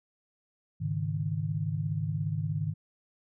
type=chord; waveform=sine; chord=Ab suspended fourth; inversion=none; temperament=equal; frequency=103.83 / 138.59 / 155.56 Hz; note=Ab2 / Db3 / Eb3; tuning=0 / 0 / 0 cents; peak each=-33 / -35 / -31 dBFS; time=0.8-2.74 s; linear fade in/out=20 ms; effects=none